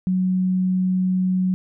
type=tone; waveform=sine; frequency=185 Hz; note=F#3; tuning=in tune; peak=-17 dBFS; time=0.07-1.54 s; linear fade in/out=0 ms; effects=none